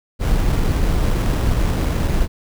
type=noise with sample-and-hold; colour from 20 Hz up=brown; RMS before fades=-17 dBFS; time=0.19-2.28 s; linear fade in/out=50 ms; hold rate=4410 Hz; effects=none